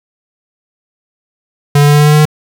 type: tone with pitch steps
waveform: square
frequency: 144.2 / 145.29 / 146.38 / 147.49 / 148.6 / 149.72 / 150.85 / 151.98 Hz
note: D3 / D3 / D3 / D3 / D3 / D3 / D3 / D#3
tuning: -31 / -18 / -5 / +8 / +21 / +34 / +47 / -40 cents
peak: -5 dBFS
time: 1.75-2.254 s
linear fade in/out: 5 ms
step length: 63 ms
effects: 7-bit